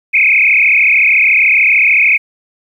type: tone with frequency modulation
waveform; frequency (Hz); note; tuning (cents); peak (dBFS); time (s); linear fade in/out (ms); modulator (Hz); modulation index
sine; 2346; D7; -2; -6; 0.13-2.18; 20; 33.6; 6.2
effects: 8-bit